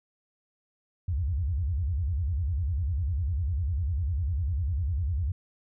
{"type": "tone with vibrato", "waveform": "sine", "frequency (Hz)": 77, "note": "D#2", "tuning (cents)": -17, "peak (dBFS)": -25, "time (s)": [1.08, 5.32], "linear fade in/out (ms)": 5, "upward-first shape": "square", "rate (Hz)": 10, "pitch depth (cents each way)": 270, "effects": []}